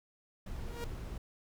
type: noise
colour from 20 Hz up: brown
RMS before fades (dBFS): -41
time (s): 0.46-1.18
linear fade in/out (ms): 5
type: tone with exponential growth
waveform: sawtooth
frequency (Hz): 472.2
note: A#4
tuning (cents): +22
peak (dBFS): -34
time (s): 0.5-0.84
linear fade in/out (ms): 0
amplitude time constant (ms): 72
effects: none